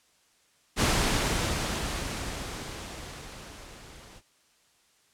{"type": "noise with level ramp", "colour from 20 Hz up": "pink", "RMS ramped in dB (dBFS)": [-23, -50], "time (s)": [0.76, 4.22], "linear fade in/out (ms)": 50, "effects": ["white hiss -65 dBFS RMS until 5.13 s", "low-pass 9000 Hz 12 dB/octave"]}